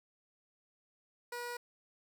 15% pulse tone, 482.7 Hz, B4, 40 cents flat, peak -33 dBFS, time 1.32-1.57 s, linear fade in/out 5 ms, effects none

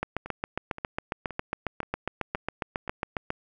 two click trains, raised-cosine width 0.5 ms, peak -23 / -13 dBFS, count 6 / 25, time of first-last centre 0.26-2.878 / 0.03-3.304 s, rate 1.91 / 7.33 Hz, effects none

